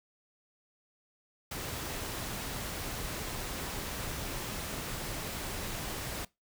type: noise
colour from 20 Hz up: pink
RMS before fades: -38 dBFS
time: 1.51-6.25 s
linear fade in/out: 5 ms
effects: noise-tail reverb RT60 0.2 s tail -21 dB re dry